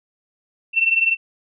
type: tone pair together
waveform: sine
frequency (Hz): 2690 / 2710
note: E7 / E7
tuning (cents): +34 / +47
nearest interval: unison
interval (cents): 13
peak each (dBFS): -16 / -20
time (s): 0.73-1.17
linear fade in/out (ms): 50
effects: none